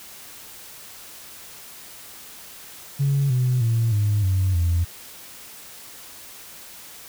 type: tone with pitch steps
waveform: sine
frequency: 139.4 / 126.36 / 114.54 / 103.83 / 94.12 / 85.32 Hz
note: C#3 / B2 / A#2 / G#2 / F#2 / F2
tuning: +10 / +40 / -30 / 0 / +30 / -40 cents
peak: -16 dBFS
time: 2.99-4.85 s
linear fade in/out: 20 ms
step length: 310 ms
effects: tanh soft clip ceiling -14 dBFS + white hiss -42 dBFS RMS until 7.08 s